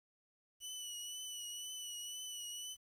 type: tone with vibrato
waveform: 20% pulse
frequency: 2960 Hz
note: F#7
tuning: in tune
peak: -38 dBFS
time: 0.6-2.77 s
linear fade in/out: 50 ms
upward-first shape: triangle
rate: 2 Hz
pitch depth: 40 cents each way
effects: 11-bit